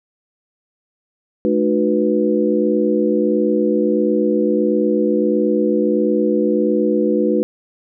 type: tone cluster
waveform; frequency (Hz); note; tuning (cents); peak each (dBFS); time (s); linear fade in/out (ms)
sine; 215.7 / 303.8 / 365.3 / 493.1; A3 / D#4 / F#4 / B4; -34 / -41 / -22 / -3; -19; 1.45-7.43; 0
effects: none